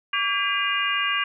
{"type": "harmonic tone with a mistuned harmonic", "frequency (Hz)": 403.1, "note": "G4", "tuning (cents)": 48, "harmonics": [3, 4, 5, 6, 7], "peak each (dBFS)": [-27, -27, -31, -29, -26], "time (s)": [0.13, 1.24], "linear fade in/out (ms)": 5, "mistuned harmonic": 3, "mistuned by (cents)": -89, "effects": []}